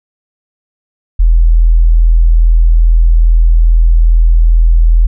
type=tone; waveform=sine; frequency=41.2 Hz; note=E1; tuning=in tune; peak=-3 dBFS; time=1.19-5.07 s; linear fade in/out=10 ms; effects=none